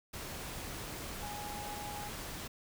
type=tone in noise; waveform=sine; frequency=828 Hz; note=G#5; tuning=5 cents flat; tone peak=-43 dBFS; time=1.22-2.09 s; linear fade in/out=10 ms; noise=pink; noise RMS=-43 dBFS; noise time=0.13-2.48 s; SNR=-3 dB; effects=none